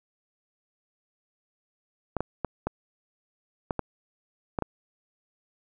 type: clicks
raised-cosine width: 1 ms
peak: -13 dBFS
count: 8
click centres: 2.167 / 2.206 / 2.447 / 2.67 / 3.708 / 3.793 / 4.588 / 4.623 s
effects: none